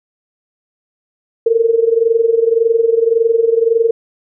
sine tone with amplitude modulation, 457.7 Hz, A#4, 32 cents flat, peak -6 dBFS, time 1.46-3.91 s, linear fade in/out 5 ms, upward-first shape sine, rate 21.8 Hz, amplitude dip 80%, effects none

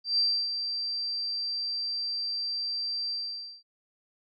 sine tone with ADSR envelope, 4699 Hz, D8, in tune, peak -21 dBFS, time 0.04-3.63 s, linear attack 140 ms, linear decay 300 ms, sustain -8 dB, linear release 520 ms, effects AAC 48 kbps

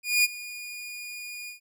sawtooth tone with ADSR envelope, 2441 Hz, D#7, 34 cents flat, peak -14 dBFS, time 0.03-1.6 s, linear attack 210 ms, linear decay 29 ms, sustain -19 dB, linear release 120 ms, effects none

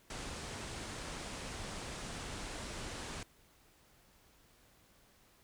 pink low-pass noise, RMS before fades -44 dBFS, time 0.1-3.23 s, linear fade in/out 2 ms, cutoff 9500 Hz, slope 48 dB/octave, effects pink hiss -66 dBFS RMS until 5.43 s

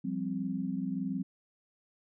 sine chord, F suspended second, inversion none, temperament equal, 174.61 / 196 / 261.6 Hz, F3 / G3 / C4, 0 / 0 / 0 cents, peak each -37 / -35 / -35 dBFS, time 0.04-1.23 s, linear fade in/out 10 ms, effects none

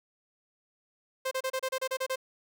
sawtooth tone bursts, 523.3 Hz, C5, in tune, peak -25 dBFS, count 10, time 1.25-2.159 s, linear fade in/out 10 ms, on 63 ms, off 31 ms, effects none

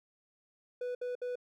triangle tone bursts, 493.9 Hz, B4, in tune, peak -32 dBFS, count 3, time 0.81-1.356 s, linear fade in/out 5 ms, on 140 ms, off 63 ms, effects none

